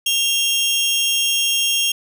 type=tone pair together; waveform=sawtooth; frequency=2773 / 3240 Hz; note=F7 / G#7; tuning=-13 / -43 cents; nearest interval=minor third; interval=270 cents; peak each=-17 / -15 dBFS; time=0.06-1.92 s; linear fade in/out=5 ms; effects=none